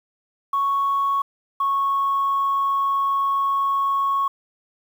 sine tone pair in turn, 1108.7 / 1103.1 Hz, C#6 / C#6, 0 / -9 cents, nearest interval unison, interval 9 cents, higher first, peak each -17 dBFS, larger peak neither, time 0.53-1.22 / 1.6-4.28 s, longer second, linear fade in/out 5 ms, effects tanh soft clip ceiling -14 dBFS + 8-bit

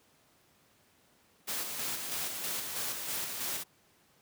white noise with tremolo, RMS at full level -35 dBFS, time 1.47-3.64 s, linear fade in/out 20 ms, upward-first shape square, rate 3.1 Hz, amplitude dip 35%, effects pink hiss -66 dBFS RMS until 4.21 s + high-pass 100 Hz 12 dB/octave

